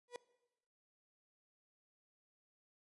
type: tone with exponential growth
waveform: 35% pulse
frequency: 486.7 Hz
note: B4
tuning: 25 cents flat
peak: -38 dBFS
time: 0.08-0.16 s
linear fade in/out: 1 ms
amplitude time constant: 17 ms
effects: noise-tail reverb RT60 1.0 s tail -20 dB re dry + resampled to 24000 Hz